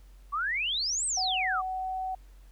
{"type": "exponential two-way sweep", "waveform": "sine", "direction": "up then down", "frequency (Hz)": [1100, 8530, 1100], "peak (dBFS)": -27, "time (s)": [0.32, 1.62], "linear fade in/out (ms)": 20, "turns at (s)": 1.06}
{"type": "tone with pitch glide", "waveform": "sine", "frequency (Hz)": [748, 752.3], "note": ["F#5", "F#5"], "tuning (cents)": [19, 29], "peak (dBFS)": -30, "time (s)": [1.17, 2.15], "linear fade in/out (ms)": 5, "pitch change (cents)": 10, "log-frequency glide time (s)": [1.42, 1.97]}
{"effects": ["added 46 Hz sine -49 dBFS peak until 2.51 s", "pink hiss -65 dBFS RMS until 2.51 s"]}